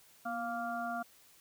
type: harmonic tone with a mistuned harmonic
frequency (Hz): 233.1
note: A#3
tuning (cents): 0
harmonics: 1 / 3 / 5 / 6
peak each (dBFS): -42 / -37 / -44 / -41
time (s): 0.25-1.03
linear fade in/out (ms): 10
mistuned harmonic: 1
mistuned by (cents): +46
effects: white hiss -62 dBFS RMS until 1.4 s